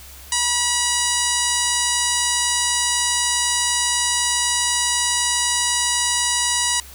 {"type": "harmonic tone", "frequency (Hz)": 968, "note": "B5", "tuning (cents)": -35, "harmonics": [1, 2, 3, 4, 5, 6, 7, 8, 9, 10], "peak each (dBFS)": [-27, -27, -27, -27, -27, -27, -27, -27, -27, -27], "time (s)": [0.32, 6.8], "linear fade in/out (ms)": 2, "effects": ["added 66 Hz sine -42 dBFS peak until 6.94 s", "white hiss -42 dBFS RMS until 6.94 s"]}